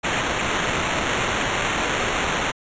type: noise with sample-and-hold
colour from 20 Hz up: violet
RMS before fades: -23 dBFS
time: 0.03-2.52 s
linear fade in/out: 20 ms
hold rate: 4900 Hz
effects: resampled to 16000 Hz